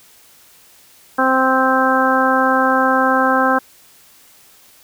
harmonic tone, 261.6 Hz, C4, in tune, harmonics 1 / 2 / 3 / 4 / 5 / 6, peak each -19 / -19 / -19 / -19 / -19 / -19 dBFS, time 1.18-3.59 s, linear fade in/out 10 ms, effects white hiss -48 dBFS RMS until 4.83 s

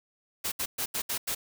white noise bursts at uneven times, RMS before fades -31 dBFS, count 6, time 0.44-0.52 / 0.59-0.66 / 0.78-0.86 / 0.94-1.02 / 1.09-1.18 / 1.27-1.35 s, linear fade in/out 10 ms, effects none

